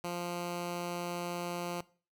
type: tone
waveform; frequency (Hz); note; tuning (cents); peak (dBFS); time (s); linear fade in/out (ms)
10% pulse; 174.61; F3; 0; -27; 0.04-1.81; 2
effects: noise-tail reverb RT60 0.4 s tail -20 dB re dry